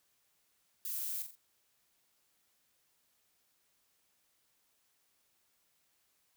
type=noise with echo; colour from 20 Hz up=violet; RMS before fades=-39 dBFS; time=0.85-1.22 s; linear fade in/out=0 ms; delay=44 ms; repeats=3; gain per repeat=-7 dB; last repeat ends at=1.352 s; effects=white hiss -75 dBFS RMS until 6.36 s